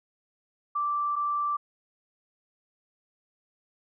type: tone pair in turn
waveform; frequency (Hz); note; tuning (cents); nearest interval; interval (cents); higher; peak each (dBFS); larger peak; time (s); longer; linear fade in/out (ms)
sine; 1171 / 1171; D6 / D6; -5 / -5; unison; 0; neither; -25; neither; 0.75-1.16 / 1.16-1.57; neither; 10
effects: none